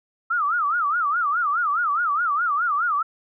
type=tone with vibrato; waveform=sine; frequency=1284 Hz; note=E6; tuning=46 cents flat; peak=-19 dBFS; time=0.3-3.03 s; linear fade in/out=10 ms; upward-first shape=sine; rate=4.8 Hz; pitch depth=210 cents each way; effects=none